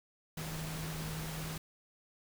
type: tone in noise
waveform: sine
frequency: 158.3 Hz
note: D#3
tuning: 30 cents sharp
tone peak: -40 dBFS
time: 0.37-1.58 s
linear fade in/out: 5 ms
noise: pink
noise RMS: -43 dBFS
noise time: 0.37-1.58 s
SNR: 0 dB
effects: none